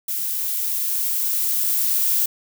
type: noise with level ramp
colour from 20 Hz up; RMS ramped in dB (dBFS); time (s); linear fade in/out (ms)
violet; -25 to -19; 0.08-2.26; 5
effects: none